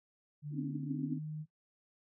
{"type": "tone with pitch glide", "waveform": "sine", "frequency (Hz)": [147.6, 153.69], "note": ["D3", "D#3"], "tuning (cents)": [9, -21], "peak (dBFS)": -38, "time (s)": [0.42, 1.46], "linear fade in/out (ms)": 50, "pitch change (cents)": 70, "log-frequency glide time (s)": [0.92, 1.11]}
{"type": "band-pass noise", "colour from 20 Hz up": "pink", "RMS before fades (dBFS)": -39, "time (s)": [0.5, 1.19], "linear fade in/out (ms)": 20, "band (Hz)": [250, 290], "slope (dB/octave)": 96}
{"effects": ["noise-tail reverb RT60 0.1 s tail -18 dB re dry"]}